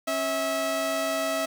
sawtooth tone pair together, 273.1 / 649.5 Hz, C#4 / E5, -26 / -26 cents, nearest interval octave + minor third, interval 1500 cents, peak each -29 / -22 dBFS, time 0.07-1.46 s, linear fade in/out 10 ms, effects 8-bit

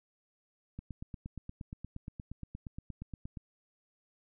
click train, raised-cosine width 5 ms, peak -29 dBFS, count 23, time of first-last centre 0.79-3.372 s, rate 8.52 Hz, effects none

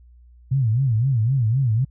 sine tone with vibrato, 122 Hz, B2, 21 cents flat, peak -16 dBFS, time 0.51-1.85 s, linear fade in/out 10 ms, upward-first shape sine, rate 3.9 Hz, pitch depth 220 cents each way, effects added 60 Hz sine -46 dBFS peak until 1.9 s

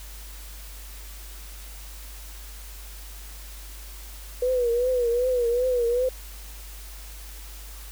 sine tone with vibrato, 489.2 Hz, B4, 16 cents flat, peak -20 dBFS, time 4.42-6.09 s, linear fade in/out 5 ms, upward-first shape triangle, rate 2.6 Hz, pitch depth 98 cents each way, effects added 50 Hz sine -39 dBFS peak until 7.91 s + white hiss -45 dBFS RMS until 7.91 s

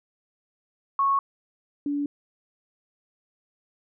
sine tone pair in turn, 1102 / 287.6 Hz, C#6 / D4, -11 / -36 cents, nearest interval octave + major seventh, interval 2325 cents, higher first, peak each -19 / -24 dBFS, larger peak first, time 0.99-1.19 / 1.86-2.06 s, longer neither, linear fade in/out 2 ms, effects none

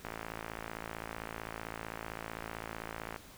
click train, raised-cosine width 0.5 ms, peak -24 dBFS, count 174, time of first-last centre 0.05-3.162 s, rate 55.6 Hz, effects pink hiss -54 dBFS RMS until 3.37 s

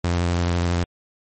sawtooth tone with vibrato, 87 Hz, F2, 6 cents flat, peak -15 dBFS, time 0.04-0.84 s, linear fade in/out 5 ms, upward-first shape sine, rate 12 Hz, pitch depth 25 cents each way, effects MP3 32 kbps

